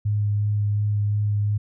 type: tone with vibrato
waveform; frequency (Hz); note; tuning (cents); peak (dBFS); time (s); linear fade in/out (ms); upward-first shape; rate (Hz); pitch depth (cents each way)
sine; 103.83; G#2; 0; -19; 0.05-1.58; 10; sine; 2.8; 11
effects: none